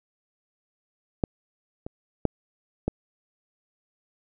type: clicks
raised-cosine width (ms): 2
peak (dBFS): -9 / -21 / -7 / -11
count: 4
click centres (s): 1.238 / 1.865 / 2.253 / 2.88
effects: none